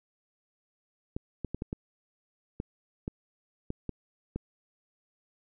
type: clicks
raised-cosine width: 3 ms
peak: -20 dBFS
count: 10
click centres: 1.165 / 1.447 / 1.546 / 1.621 / 1.729 / 2.601 / 3.079 / 3.704 / 3.893 / 4.36 s
effects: none